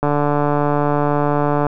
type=click train; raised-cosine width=1 ms; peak=-4 dBFS; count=240; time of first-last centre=0.03-1.667 s; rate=146 Hz; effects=none